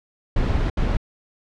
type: noise bursts at uneven times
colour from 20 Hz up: brown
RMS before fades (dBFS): -20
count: 2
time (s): 0.36-0.7 / 0.77-0.97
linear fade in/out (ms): 5
effects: low-pass 4000 Hz 12 dB/octave